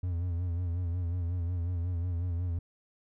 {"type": "tone with vibrato", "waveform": "triangle", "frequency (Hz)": 87.31, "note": "F2", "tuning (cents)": 0, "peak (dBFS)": -27, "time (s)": [0.03, 2.59], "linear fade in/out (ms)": 5, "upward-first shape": "sine", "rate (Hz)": 5.5, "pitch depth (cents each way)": 69, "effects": []}